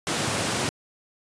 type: high-pass noise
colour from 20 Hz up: pink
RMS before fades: -26 dBFS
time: 0.07-0.69 s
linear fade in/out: 0 ms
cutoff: 110 Hz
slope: 24 dB/octave
effects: resampled to 22050 Hz